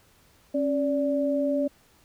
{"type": "tone pair together", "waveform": "sine", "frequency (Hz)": [273.8, 580.2], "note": ["C#4", "D5"], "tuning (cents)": [-21, -21], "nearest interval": "octave + minor second", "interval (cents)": 1300, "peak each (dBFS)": -25, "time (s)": [0.54, 1.68], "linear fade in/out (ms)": 10, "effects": ["pink hiss -60 dBFS RMS until 2.04 s"]}